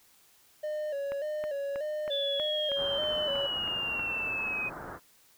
triangle tone with vibrato, 583 Hz, D5, 13 cents flat, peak -29 dBFS, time 0.63-3.47 s, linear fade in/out 10 ms, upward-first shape square, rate 1.7 Hz, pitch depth 71 cents each way
click train, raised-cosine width 0.5 ms, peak -25 dBFS, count 10, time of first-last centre 1.12-3.995 s, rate 3.13 Hz
sine exponential sweep, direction down, 3490 to 2500 Hz, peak -30 dBFS, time 2.1-4.7 s, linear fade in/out 20 ms
white low-pass noise, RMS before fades -42 dBFS, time 2.75-5 s, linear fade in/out 50 ms, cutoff 1600 Hz, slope 48 dB/octave
effects white hiss -62 dBFS RMS until 5.37 s

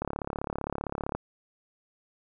click train, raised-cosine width 1 ms, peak -17 dBFS, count 41, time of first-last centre 0.02-1.15 s, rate 35.4 Hz, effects none

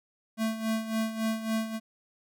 square tone with tremolo, 221.9 Hz, A3, 15 cents sharp, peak -26 dBFS, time 0.37-1.8 s, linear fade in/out 50 ms, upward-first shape sine, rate 3.6 Hz, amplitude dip 70%, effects none

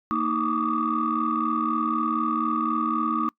sine tone cluster, 229.7 / 312.9 / 1134 / 1174 / 1238 Hz, A#3 / D#4 / C#6 / D6 / D#6, -25 / +10 / +39 / -1 / -9 cents, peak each -28 dBFS, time 0.11-3.29 s, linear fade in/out 0 ms, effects noise-tail reverb RT60 0.1 s tail -24 dB re dry + tanh soft clip ceiling -13 dBFS

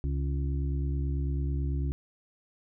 harmonic tone, 69.1 Hz, C#2, 5 cents flat, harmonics 1 / 2 / 4 / 5, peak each -28 / -33 / -40 / -44 dBFS, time 0.04-1.92 s, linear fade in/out 0 ms, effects none

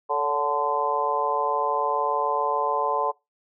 harmonic tone with a mistuned harmonic, 146.83 Hz, D3, in tune, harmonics 3 / 4 / 5 / 6 / 7, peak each -29 / -29 / -30 / -27 / -26 dBFS, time 0.09-3.12 s, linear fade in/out 20 ms, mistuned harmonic 4, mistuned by -58 cents, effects noise-tail reverb RT60 0.2 s tail -22 dB re dry

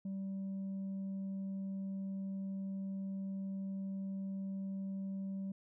sine tone, 193.7 Hz, G3, 20 cents flat, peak -35 dBFS, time 0.05-5.52 s, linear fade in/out 5 ms, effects tanh soft clip ceiling -37 dBFS

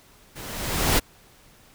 pink noise with level ramp, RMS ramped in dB -39 to -18 dBFS, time 0.35-1 s, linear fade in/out 20 ms, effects pink hiss -54 dBFS RMS until 1.74 s

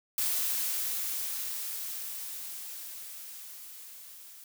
blue noise with level ramp, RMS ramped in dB -29 to -50 dBFS, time 0.18-4.44 s, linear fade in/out 2 ms, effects none

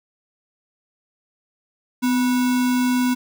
sine tone with sample-and-hold, 251.5 Hz, B3, 32 cents sharp, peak -16 dBFS, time 2.02-3.15 s, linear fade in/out 20 ms, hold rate 1225 Hz, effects none

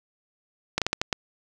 slowing click train, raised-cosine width 0.2 ms, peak -6 dBFS, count 6, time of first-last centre 0.78-1.128 s, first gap 37 ms, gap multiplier 1.32, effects none

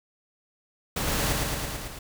pink noise with echo, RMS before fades -28 dBFS, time 0.96-1.33 s, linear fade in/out 5 ms, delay 110 ms, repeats 6, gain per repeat -2 dB, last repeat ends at 1.99 s, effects none

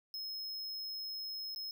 square tone with dropouts, 5160 Hz, E8, 38 cents flat, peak -40 dBFS, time 0.14-1.71 s, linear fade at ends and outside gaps 1 ms, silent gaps 1.548-1.56 s, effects none

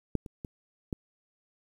clicks, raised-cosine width 3 ms, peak -14 / -29 / -25 / -19 dBFS, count 4, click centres 0.153 / 0.262 / 0.448 / 0.928 s, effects 9-bit

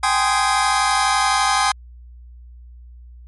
sawtooth chord, Ab major seventh, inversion third, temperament just, 778.7 / 830.6 / 1038.3 / 1245.9 Hz, G5 / Ab5 / C6 / Eb6, -12 / 0 / -14 / +2 cents, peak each -17 dBFS, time 0.03-1.72 s, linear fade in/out 5 ms, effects added 60 Hz sine -38 dBFS peak until 3.27 s + MP3 48 kbps

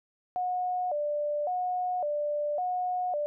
sine tone with vibrato, 655 Hz, E5, 11 cents flat, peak -27 dBFS, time 0.36-3.26 s, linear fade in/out 0 ms, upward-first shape square, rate 0.9 Hz, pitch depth 180 cents each way, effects none

